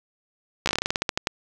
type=slowing click train; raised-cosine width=0.2 ms; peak=-5 dBFS; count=15; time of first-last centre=0.66-1.271 s; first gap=14 ms; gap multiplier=1.16; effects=7-bit